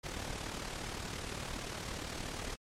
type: noise with amplitude modulation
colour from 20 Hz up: pink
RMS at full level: -38 dBFS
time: 0.03-2.56 s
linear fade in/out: 20 ms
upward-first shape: sine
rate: 37.3 Hz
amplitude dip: 55%
effects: low-pass 8000 Hz 12 dB/octave + MP3 64 kbps